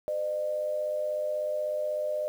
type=tone pair together; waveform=sine; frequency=509 / 605.3 Hz; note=C5 / D#5; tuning=-48 / -48 cents; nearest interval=minor third; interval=300 cents; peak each=-36 / -28 dBFS; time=0.08-2.28 s; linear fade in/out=0 ms; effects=9-bit